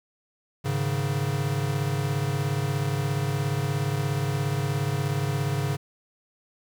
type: chord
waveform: square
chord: Ab suspended fourth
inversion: none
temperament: equal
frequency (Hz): 103.83 / 138.59 / 155.56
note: Ab2 / Db3 / Eb3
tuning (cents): 0 / 0 / 0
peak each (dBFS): -31 / -27 / -33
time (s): 0.64-5.77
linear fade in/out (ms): 20
effects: 9-bit